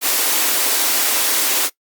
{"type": "high-pass noise", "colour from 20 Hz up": "white", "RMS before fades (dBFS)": -17, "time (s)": [0.01, 1.7], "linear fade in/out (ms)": 50, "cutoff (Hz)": 250, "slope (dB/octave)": 96, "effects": ["noise-tail reverb RT60 0.1 s tail -19 dB re dry", "Opus 48 kbps"]}